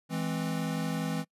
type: chord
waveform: square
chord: E augmented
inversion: none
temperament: equal with one note detuned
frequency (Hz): 164.81 / 210.1 / 261.6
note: E3 / G#3 / B#3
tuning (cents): 0 / +20 / 0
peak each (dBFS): -33 / -37 / -36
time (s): 0.09-1.25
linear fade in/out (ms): 50
effects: noise-tail reverb RT60 0.1 s tail -25 dB re dry + resampled to 32000 Hz